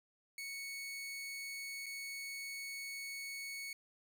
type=tone with dropouts; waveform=sawtooth; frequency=2217 Hz; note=C#7; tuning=in tune; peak=-39 dBFS; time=0.38-3.73 s; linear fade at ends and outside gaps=2 ms; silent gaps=1.86-1.864 s; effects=none